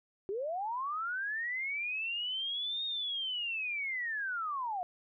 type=linear two-way sweep; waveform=sine; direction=up then down; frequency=370 to 3729 to 694 Hz; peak=-33 dBFS; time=0.29-4.83 s; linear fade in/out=0 ms; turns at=2.85 s; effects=none